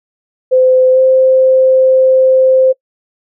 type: tone with pitch glide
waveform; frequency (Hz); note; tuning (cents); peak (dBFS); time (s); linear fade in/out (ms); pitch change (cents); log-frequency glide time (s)
sine; 514 to 521.5; C5 to C5; -31 to -6; -5; 0.51-2.73; 20; +25; 0.92-0.99
effects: noise-tail reverb RT60 0.1 s tail -24 dB re dry